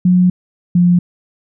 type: tone pair in turn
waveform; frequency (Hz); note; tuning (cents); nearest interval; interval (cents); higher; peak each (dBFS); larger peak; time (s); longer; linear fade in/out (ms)
sine; 180.8 / 176.26; F#3 / F3; -40 / +16; unison; 44; first; -7; neither; 0.05-0.3 / 0.75-0.99; first; 5
effects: none